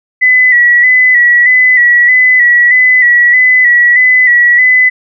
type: tone with vibrato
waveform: sine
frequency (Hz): 1970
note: B6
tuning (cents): -5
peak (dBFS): -3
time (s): 0.21-4.9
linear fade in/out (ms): 20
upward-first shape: square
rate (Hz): 1.6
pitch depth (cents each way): 35
effects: none